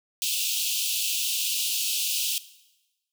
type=high-pass noise; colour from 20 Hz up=pink; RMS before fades=-27 dBFS; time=0.22-2.38 s; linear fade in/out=0 ms; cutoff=2600 Hz; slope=96 dB/octave; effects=noise-tail reverb RT60 1.0 s tail -17 dB re dry